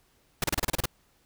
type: noise bursts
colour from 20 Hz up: pink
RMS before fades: -26 dBFS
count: 9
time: 0.42-0.856 s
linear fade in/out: 2 ms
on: 20 ms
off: 32 ms
effects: pink hiss -66 dBFS RMS until 1.25 s